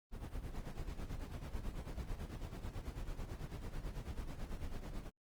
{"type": "noise with tremolo", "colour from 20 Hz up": "brown", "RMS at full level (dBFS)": -41, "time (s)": [0.11, 5.11], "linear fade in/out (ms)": 50, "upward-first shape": "sine", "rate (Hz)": 9.1, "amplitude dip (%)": 70, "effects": ["Opus 24 kbps"]}